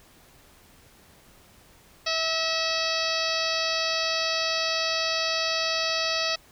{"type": "harmonic tone with a mistuned harmonic", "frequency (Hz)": 650, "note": "E5", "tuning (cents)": -24, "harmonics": [1, 2, 3, 4, 5, 6, 7, 8, 9], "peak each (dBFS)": [-31, -33, -34, -32, -36, -32, -31, -32, -40], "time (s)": [2.06, 6.36], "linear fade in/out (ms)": 10, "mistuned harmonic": 3, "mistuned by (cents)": -23, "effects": ["pink hiss -55 dBFS RMS until 6.51 s"]}